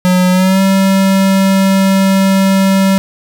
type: tone with pitch glide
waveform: square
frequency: 182.3 to 193.14 Hz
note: F#3 to G3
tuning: -25 to -25 cents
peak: -8 dBFS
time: 0.05-2.98 s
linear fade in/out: 0 ms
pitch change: +100 cents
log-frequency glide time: 0.31-0.61 s
effects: none